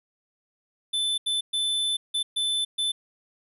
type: tone bursts at uneven times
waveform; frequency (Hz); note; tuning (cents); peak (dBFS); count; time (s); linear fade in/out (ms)
square; 3520; A7; 0; -24; 6; 0.93-1.18 / 1.26-1.41 / 1.53-1.97 / 2.14-2.23 / 2.36-2.65 / 2.78-2.92; 10
effects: resampled to 32000 Hz